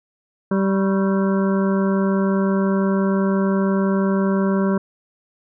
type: harmonic tone with a mistuned harmonic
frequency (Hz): 194.2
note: G3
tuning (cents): -16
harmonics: 1 / 2 / 3 / 5 / 6 / 7 / 8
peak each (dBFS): -17 / -23 / -27 / -31 / -33 / -34 / -35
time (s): 0.51-4.78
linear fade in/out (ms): 5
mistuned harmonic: 6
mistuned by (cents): -99
effects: none